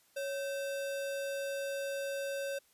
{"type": "tone with sample-and-hold", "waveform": "sine", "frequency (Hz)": 554.4, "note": "C#5", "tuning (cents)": 0, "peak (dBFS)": -34, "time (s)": [0.16, 2.59], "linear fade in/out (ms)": 10, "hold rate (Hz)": 2100, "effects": ["white hiss -68 dBFS RMS until 2.73 s", "resampled to 32000 Hz"]}